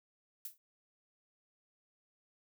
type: noise with exponential decay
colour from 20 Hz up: violet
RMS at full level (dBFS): -39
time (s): 0.45-0.58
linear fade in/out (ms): 2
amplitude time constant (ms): 28
effects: none